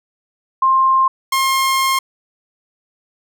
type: tone pair in turn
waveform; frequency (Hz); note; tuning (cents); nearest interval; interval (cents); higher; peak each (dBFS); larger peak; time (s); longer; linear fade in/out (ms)
sine / sawtooth; 1057 / 1066.8; C6 / C6; +17 / +33; unison; 16; second; -10; neither; 0.62-1.08 / 1.32-1.99; second; 5
effects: none